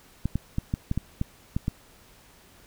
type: clicks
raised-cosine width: 5 ms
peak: -13 dBFS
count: 9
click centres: 0.256 / 0.356 / 0.584 / 0.739 / 0.914 / 0.976 / 1.214 / 1.565 / 1.681 s
effects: pink hiss -55 dBFS RMS until 2.66 s